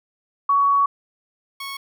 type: tone pair in turn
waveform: sine / 15% pulse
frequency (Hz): 1123 / 1103.1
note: C#6 / C#6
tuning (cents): +22 / -9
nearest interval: unison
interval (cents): 31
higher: first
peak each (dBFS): -14 / -23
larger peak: first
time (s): 0.49-0.86 / 1.6-1.77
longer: first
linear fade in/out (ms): 5
effects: none